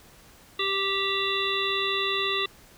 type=harmonic tone; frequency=391.8 Hz; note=G4; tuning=1 cent flat; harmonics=1 / 3 / 5 / 7 / 9 / 10; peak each=-31 / -31 / -33 / -31 / -30 / -32 dBFS; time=0.59-2.46 s; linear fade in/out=5 ms; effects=pink hiss -53 dBFS RMS until 2.77 s